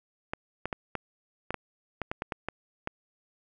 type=clicks; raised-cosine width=0.5 ms; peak=-16 dBFS; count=12; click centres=0.335 / 0.656 / 0.728 / 0.953 / 1.506 / 1.543 / 2.017 / 2.115 / 2.221 / 2.322 / 2.486 / 2.874 s; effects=none